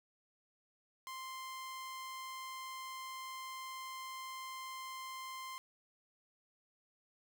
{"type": "tone", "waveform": "sawtooth", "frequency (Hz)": 1046.5, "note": "C6", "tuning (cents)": 0, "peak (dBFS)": -40, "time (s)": [1.07, 5.58], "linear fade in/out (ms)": 0, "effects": []}